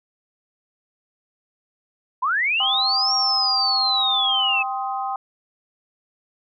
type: linear two-way sweep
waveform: sine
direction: up then down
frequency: 947 to 5610 to 2571 Hz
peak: -18 dBFS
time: 2.22-4.63 s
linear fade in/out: 10 ms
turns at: 3.14 s
type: chord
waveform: sine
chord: C minor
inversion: second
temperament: just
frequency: 784.9 / 1046.5 / 1255.8 Hz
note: G5 / C6 / Eb6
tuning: +2 / 0 / +16 cents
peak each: -25 / -30 / -30 dBFS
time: 2.6-5.16 s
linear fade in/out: 2 ms
effects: none